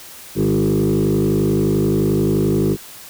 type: tone with frequency modulation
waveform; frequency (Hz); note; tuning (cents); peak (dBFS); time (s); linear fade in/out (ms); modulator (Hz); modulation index
sine; 261.6; C4; 0; -12; 0.35-2.77; 50; 51.5; 3
effects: tanh soft clip ceiling -11 dBFS + white hiss -38 dBFS RMS until 3.09 s